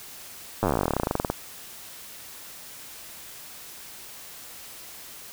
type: slowing click train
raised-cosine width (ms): 1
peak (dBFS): -9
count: 28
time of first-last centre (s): 0.63-1.3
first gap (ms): 9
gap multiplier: 1.07
effects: white hiss -43 dBFS RMS until 5.32 s